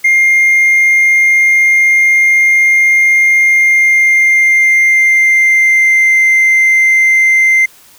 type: tone with pitch glide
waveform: triangle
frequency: 2116 to 2084 Hz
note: C7 to C7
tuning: +19 to -7 cents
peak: -3 dBFS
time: 0.04-7.66 s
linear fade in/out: 10 ms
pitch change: -26 cents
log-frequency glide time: 3.42-6.24 s
effects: tanh soft clip ceiling 0 dBFS + white hiss -42 dBFS RMS until 7.98 s